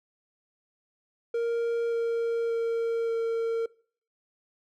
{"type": "tone with pitch steps", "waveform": "triangle", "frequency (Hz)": [466.2, 463.2, 460.3, 457.4], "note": ["A#4", "A#4", "A#4", "A#4"], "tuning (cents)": [0, -11, -22, -33], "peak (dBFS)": -23, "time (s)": [1.34, 3.66], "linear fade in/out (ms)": 5, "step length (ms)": 580, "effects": ["noise-tail reverb RT60 0.5 s tail -23 dB re dry"]}